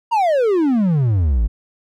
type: exponential sweep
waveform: triangle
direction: down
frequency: 964 to 49 Hz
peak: -11 dBFS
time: 0.11-1.48 s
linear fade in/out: 20 ms
effects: none